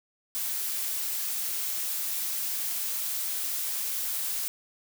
blue noise, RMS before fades -31 dBFS, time 0.35-4.48 s, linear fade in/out 0 ms, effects none

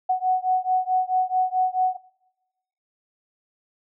sine beating tone pair, 740 / 744.6 Hz, F#5 / F#5, 0 / +11 cents, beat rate 4.6 Hz, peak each -22 / -23 dBFS, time 0.09-1.97 s, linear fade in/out 10 ms, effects noise-tail reverb RT60 1.0 s tail -22 dB re dry

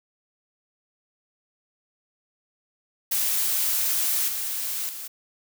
blue noise with level steps, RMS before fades -24 / -29 / -36 dBFS, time 3.11-5.08 s, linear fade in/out 10 ms, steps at 4.28 / 4.89 s, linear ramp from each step 2 ms, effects none

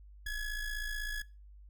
square ring-modulated tone, 834 Hz, G#5, 7 cents sharp, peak -33 dBFS, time 0.26-1.22 s, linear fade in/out 5 ms, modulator 862 Hz, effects noise-tail reverb RT60 0.3 s tail -21 dB re dry + added 50 Hz sine -51 dBFS peak until 1.69 s

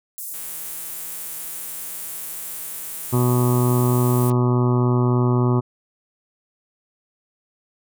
pink high-pass noise, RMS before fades -32 dBFS, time 0.18-4.3 s, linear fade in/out 0 ms, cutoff 8600 Hz, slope 24 dB/octave
click train, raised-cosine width 0.2 ms, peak -27 dBFS, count 641, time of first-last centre 0.34-4.315 s, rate 161 Hz
harmonic tone, 123.4 Hz, B2, 1 cent flat, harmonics 1 / 2 / 3 / 4 / 5 / 6 / 7 / 8 / 9 / 10, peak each -17 / -22 / -23 / -36 / -35 / -38 / -33 / -33 / -32 / -35 dBFS, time 3.12-5.61 s, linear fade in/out 20 ms
effects none

